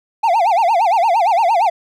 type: tone with vibrato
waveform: triangle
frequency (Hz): 790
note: G5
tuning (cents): +13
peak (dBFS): -9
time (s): 0.23-1.7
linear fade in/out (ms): 10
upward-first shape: sine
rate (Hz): 8.7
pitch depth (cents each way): 280
effects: none